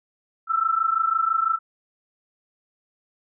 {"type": "tone pair together", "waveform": "sine", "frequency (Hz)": [1313, 1339], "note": ["E6", "E6"], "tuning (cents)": [-7, 27], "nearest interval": "unison", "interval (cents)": 34, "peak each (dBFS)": -22, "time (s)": [0.47, 1.59], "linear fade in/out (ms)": 50, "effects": []}